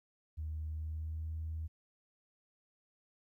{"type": "tone with pitch glide", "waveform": "sine", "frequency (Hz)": [77.78, 79.69], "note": ["D#2", "D#2"], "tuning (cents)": [0, 42], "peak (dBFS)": -36, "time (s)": [0.37, 1.68], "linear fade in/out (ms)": 20, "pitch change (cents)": 42, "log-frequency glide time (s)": [0.64, 1.35], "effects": ["tanh soft clip ceiling -32 dBFS", "13-bit"]}